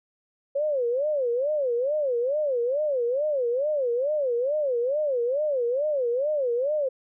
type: tone with vibrato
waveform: sine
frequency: 537 Hz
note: C5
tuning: 45 cents sharp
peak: -22 dBFS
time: 0.55-6.89 s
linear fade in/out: 10 ms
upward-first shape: sine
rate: 2.3 Hz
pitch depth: 230 cents each way
effects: none